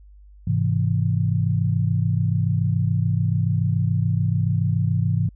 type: chord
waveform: sine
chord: Ab augmented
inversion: none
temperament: equal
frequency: 103.83 / 130.81 / 164.81 Hz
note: Ab2 / C3 / E3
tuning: 0 / 0 / 0 cents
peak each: -21 / -23 / -23 dBFS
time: 0.47-5.29 s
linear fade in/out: 5 ms
effects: added 50 Hz sine -44 dBFS peak until 5.35 s